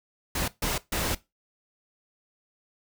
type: noise bursts at uneven times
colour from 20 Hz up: pink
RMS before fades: -28 dBFS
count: 3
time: 0.35-0.48 / 0.62-0.78 / 0.92-1.15 s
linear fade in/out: 5 ms
effects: noise-tail reverb RT60 0.2 s tail -18 dB re dry